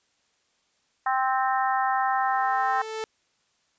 harmonic tone, 261.6 Hz, C4, in tune, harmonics 3 / 4 / 5 / 6 / 7, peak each -24 / -28 / -29 / -35 / -32 dBFS, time 1.06-2.82 s, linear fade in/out 5 ms
sawtooth tone with exponential growth, 440 Hz, A4, in tune, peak -24 dBFS, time 1.89-3.04 s, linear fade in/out 0 ms, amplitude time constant 250 ms
effects white hiss -69 dBFS RMS until 3.78 s + resampled to 16000 Hz

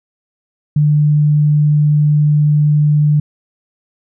sine tone, 149.1 Hz, D3, 27 cents sharp, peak -8 dBFS, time 0.76-3.2 s, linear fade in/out 5 ms, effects none

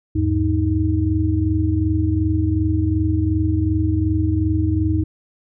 sine tone cluster, 79.6 / 102.3 / 313.1 Hz, D#2 / G#2 / D#4, +40 / -26 / +11 cents, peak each -20 dBFS, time 0.15-5.04 s, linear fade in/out 10 ms, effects none

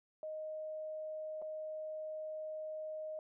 sine tone with dropouts, 622.3 Hz, D#5, in tune, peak -40 dBFS, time 0.23-3.19 s, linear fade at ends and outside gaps 1 ms, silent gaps 1.417-1.422 s, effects none

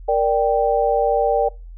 sine chord, G minor, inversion first, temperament equal, 466.2 / 587.3 / 784 Hz, Bb4 / D5 / G5, 0 / 0 / 0 cents, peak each -19 dBFS, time 0.08-1.49 s, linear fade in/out 10 ms, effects noise-tail reverb RT60 0.3 s tail -23 dB re dry + added 42 Hz sine -34 dBFS peak until 1.77 s

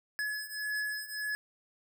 square beating tone pair, 1700 / 1701.7 Hz, G#6 / G#6, +40 / +42 cents, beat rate 1.7 Hz, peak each -39 / -36 dBFS, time 0.19-1.35 s, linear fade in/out 0 ms, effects none

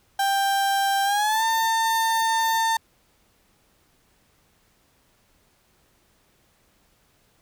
35% pulse tone with pitch glide, 789 to 901.1 Hz, G5 to A5, +11 to +41 cents, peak -18 dBFS, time 0.19-2.77 s, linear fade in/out 5 ms, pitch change +230 cents, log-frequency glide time 1.04-1.44 s, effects pink hiss -63 dBFS RMS until 7.41 s

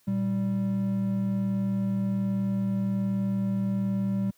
triangle tone pair together, 116.03 / 194.8 Hz, A#2 / G3, -8 / -11 cents, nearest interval major sixth, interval 897 cents, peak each -30 / -23 dBFS, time 0.07-4.31 s, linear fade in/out 10 ms, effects white hiss -65 dBFS RMS until 4.37 s + high-pass 60 Hz 12 dB/octave

